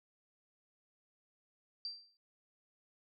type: tone with exponential decay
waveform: sine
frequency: 4699 Hz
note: D8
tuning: in tune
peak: -36 dBFS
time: 1.85-2.17 s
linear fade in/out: 1 ms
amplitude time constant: 68 ms
effects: none